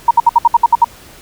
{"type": "tone bursts", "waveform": "sine", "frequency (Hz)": 939, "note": "A#5", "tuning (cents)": 12, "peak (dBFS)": -3, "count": 9, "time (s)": [0.08, 0.845], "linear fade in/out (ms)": 5, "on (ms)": 29, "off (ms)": 63, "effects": ["pink hiss -39 dBFS RMS until 1.21 s"]}